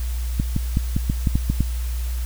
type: clicks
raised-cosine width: 5 ms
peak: -7 dBFS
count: 9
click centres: 0.399 / 0.564 / 0.771 / 0.965 / 1.099 / 1.272 / 1.355 / 1.5 / 1.606 s
effects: added 60 Hz sine -22 dBFS peak until 2.25 s + white hiss -40 dBFS RMS until 2.25 s